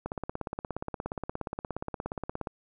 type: click train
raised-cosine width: 1 ms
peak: -19 dBFS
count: 42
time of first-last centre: 0.06-2.472 s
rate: 17 Hz
effects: none